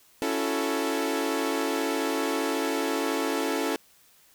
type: chord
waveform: sawtooth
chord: F# minor seventh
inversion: second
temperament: equal with one note detuned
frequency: 277.2 / 331.7 / 370 / 440 Hz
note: C#4 / E4 / F#4 / A4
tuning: 0 / +11 / 0 / 0 cents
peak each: -26 / -27 / -32 / -26 dBFS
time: 0.22-3.76 s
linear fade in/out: 0 ms
effects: white hiss -59 dBFS RMS until 4.34 s